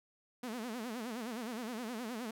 sawtooth tone with vibrato, 233.1 Hz, A#3, in tune, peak -35 dBFS, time 0.43-2.31 s, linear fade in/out 5 ms, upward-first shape sine, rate 9.6 Hz, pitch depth 160 cents each way, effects none

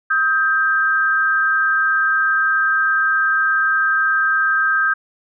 sine tone pair together, 1269 / 1580.8 Hz, D#6 / G6, +34 / +14 cents, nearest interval major third, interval 380 cents, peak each -19 / -15 dBFS, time 0.1-4.94 s, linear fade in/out 10 ms, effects none

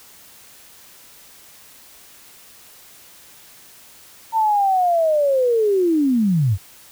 sine linear sweep, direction down, 908 to 86.8 Hz, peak -14 dBFS, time 4.32-6.58 s, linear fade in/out 50 ms, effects white hiss -46 dBFS RMS until 6.91 s

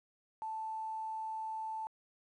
sine tone with quantisation, 880 Hz, A5, in tune, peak -37 dBFS, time 0.42-1.87 s, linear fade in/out 0 ms, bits 11, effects resampled to 24000 Hz

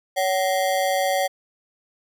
square ring-modulated tone, 659.3 Hz, E5, in tune, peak -17 dBFS, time 0.16-1.28 s, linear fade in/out 20 ms, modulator 97 Hz, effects none

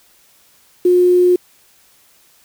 sine tone with quantisation, 358.7 Hz, F4, 46 cents sharp, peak -8 dBFS, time 0.85-1.36 s, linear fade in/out 5 ms, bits 6, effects white hiss -52 dBFS RMS until 2.44 s

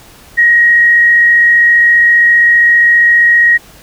sine tone with frequency modulation, 1888 Hz, A#6, 22 cents sharp, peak -4 dBFS, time 0.37-3.58 s, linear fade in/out 20 ms, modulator 35.1 Hz, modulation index 0.4, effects pink hiss -39 dBFS RMS until 3.82 s

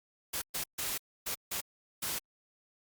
white noise bursts at uneven times, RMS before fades -35 dBFS, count 6, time 0.33-0.42 / 0.54-0.64 / 0.78-0.98 / 1.26-1.35 / 1.51-1.61 / 2.02-2.19 s, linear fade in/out 10 ms, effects Opus 48 kbps

